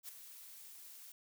blue noise with ADSR envelope, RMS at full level -45 dBFS, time 0.03-1.12 s, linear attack 57 ms, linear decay 6 ms, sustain -9 dB, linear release 3 ms, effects none

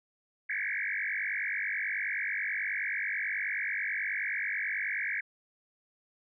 sine tone with frequency modulation, 1945 Hz, B6, 27 cents flat, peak -30 dBFS, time 0.49-5.21 s, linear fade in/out 10 ms, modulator 49.3 Hz, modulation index 6.8, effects none

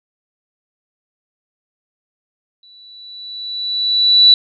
sine tone with exponential growth, 3951 Hz, B7, in tune, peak -3 dBFS, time 2.63-4.34 s, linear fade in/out 2 ms, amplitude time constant 370 ms, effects none

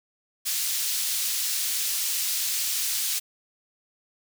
pink high-pass noise, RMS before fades -27 dBFS, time 0.45-3.2 s, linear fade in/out 20 ms, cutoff 4300 Hz, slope 12 dB/octave, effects none

